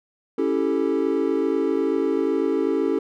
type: chord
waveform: triangle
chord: A dominant seventh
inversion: first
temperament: equal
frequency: 277.2 / 329.6 / 392 / 440 Hz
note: C#4 / E4 / G4 / A4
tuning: 0 / 0 / 0 / 0 cents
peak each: -23 dBFS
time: 0.38-2.99 s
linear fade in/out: 5 ms
effects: none